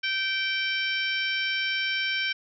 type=harmonic tone; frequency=776 Hz; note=G5; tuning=18 cents flat; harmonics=2 / 3 / 4 / 5 / 6 / 7; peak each=-30 / -29 / -31 / -39 / -40 / -36 dBFS; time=0.03-2.33 s; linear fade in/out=10 ms; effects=none